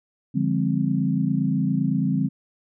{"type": "chord", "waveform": "sine", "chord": "D half-diminished seventh", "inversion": "none", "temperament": "equal with one note detuned", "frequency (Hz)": [146.83, 174.61, 204.4, 261.6], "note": ["D3", "F3", "Ab3", "C4"], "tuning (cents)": [0, 0, -27, 0], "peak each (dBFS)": -25, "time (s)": [0.34, 2.29], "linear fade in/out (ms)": 20, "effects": []}